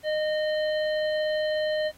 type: harmonic tone with a mistuned harmonic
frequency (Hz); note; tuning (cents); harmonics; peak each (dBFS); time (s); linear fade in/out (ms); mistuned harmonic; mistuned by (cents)
615; D#5; -20; 1 / 3 / 5 / 7; -24 / -34 / -38 / -41; 0.03-1.92; 50; 7; -72
effects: pink hiss -56 dBFS RMS until 1.97 s + AAC 48 kbps